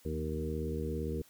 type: harmonic tone with a mistuned harmonic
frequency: 77.5 Hz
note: D#2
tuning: 6 cents flat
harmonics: 1 / 2 / 3 / 4 / 5 / 6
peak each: -37 / -40 / -41 / -43 / -41 / -40 dBFS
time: 0.05-1.22 s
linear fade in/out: 5 ms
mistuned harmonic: 2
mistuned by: +44 cents
effects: white hiss -62 dBFS RMS until 1.29 s

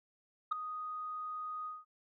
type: tone with ADSR envelope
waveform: sine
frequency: 1244.5 Hz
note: D#6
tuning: in tune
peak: -24 dBFS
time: 0.51-1.85 s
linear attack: 13 ms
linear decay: 4 ms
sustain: -14 dB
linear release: 190 ms
effects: tanh soft clip ceiling -26 dBFS

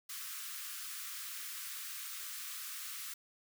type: high-pass noise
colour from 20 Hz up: white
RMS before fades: -44 dBFS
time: 0.09-3.14 s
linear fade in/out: 5 ms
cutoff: 1100 Hz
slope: 96 dB/octave
effects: none

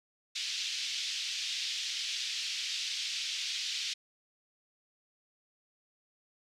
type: band-pass noise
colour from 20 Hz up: pink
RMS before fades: -36 dBFS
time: 0.35-3.94 s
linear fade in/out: 10 ms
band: 2800 to 5600 Hz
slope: 24 dB/octave
effects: none

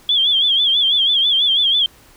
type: tone with vibrato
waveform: sine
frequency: 3322 Hz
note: G#7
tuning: in tune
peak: -12 dBFS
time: 0.09-1.86 s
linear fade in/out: 2 ms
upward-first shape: sine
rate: 6.1 Hz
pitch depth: 100 cents each way
effects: pink hiss -48 dBFS RMS until 2.16 s

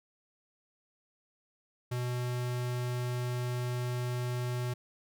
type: tone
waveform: square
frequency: 123.47 Hz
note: B2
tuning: in tune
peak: -32 dBFS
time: 1.91-4.74 s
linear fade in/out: 10 ms
effects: none

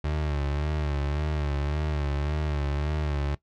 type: tone with vibrato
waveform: 30% pulse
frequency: 73.6 Hz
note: D2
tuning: 4 cents sharp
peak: -23 dBFS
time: 0.04-3.35 s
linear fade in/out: 5 ms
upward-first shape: sine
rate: 1.8 Hz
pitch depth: 71 cents each way
effects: noise-tail reverb RT60 0.1 s tail -18 dB re dry + low-pass 4000 Hz 12 dB/octave

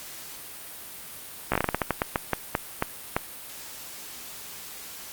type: slowing click train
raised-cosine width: 0.5 ms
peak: -7 dBFS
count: 16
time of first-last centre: 1.52-3.165 s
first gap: 15 ms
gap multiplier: 1.25
effects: white hiss -41 dBFS RMS until 5.12 s + Opus 48 kbps

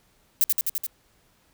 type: noise with echo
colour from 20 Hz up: violet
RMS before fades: -19 dBFS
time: 0.41-0.44 s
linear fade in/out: 0 ms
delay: 85 ms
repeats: 5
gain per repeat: -2 dB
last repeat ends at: 0.865 s
effects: pink hiss -63 dBFS RMS until 1.53 s

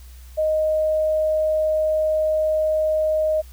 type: tone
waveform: sine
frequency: 622.3 Hz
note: D#5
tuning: in tune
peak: -17 dBFS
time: 0.37-3.42 s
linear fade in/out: 20 ms
effects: added 62 Hz sine -39 dBFS peak until 3.52 s + white hiss -52 dBFS RMS until 3.52 s

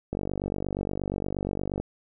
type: click train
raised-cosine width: 2 ms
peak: -16 dBFS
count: 82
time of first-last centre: 0.13-1.8 s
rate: 48.5 Hz
effects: none

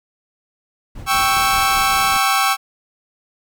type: noise with tremolo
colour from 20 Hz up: brown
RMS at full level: -30 dBFS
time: 0.95-2.17 s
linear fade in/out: 5 ms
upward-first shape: triangle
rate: 5.1 Hz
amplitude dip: 90%
type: chord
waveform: sawtooth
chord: C# diminished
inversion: second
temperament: equal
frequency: 784 / 1108.7 / 1318.5 Hz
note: G5 / C#6 / E6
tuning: 0 / 0 / 0 cents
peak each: -15 / -15 / -15 dBFS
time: 1.06-2.57 s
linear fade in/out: 50 ms
type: noise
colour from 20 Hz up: pink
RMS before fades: -34 dBFS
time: 1.11-2.18 s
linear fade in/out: 5 ms
effects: none

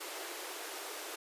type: high-pass noise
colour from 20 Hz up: pink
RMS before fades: -43 dBFS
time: 0-1.16 s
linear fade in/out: 10 ms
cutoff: 310 Hz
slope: 96 dB/octave
effects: resampled to 32000 Hz

